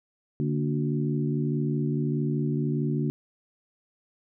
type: harmonic tone with a mistuned harmonic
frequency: 73.2 Hz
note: D2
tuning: 5 cents flat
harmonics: 2 / 3 / 4 / 5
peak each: -26 / -30 / -32 / -34 dBFS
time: 0.4-3.1 s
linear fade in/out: 0 ms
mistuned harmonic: 3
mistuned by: +89 cents
effects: none